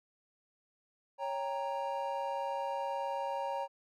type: chord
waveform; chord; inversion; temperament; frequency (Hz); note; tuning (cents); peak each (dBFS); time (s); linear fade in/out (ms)
triangle; G diminished; second; equal with one note detuned; 554.4 / 793.6 / 932.3; Db5 / G5 / Bb5; 0 / +21 / 0; -36 / -38 / -35; 1.18-3.68; 50
effects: none